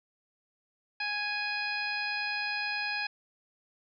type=harmonic tone; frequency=830.6 Hz; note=G#5; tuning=in tune; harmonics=1 / 2 / 3 / 4 / 5 / 6; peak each=-39 / -35 / -34 / -47 / -41 / -40 dBFS; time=1-3.07 s; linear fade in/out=5 ms; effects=none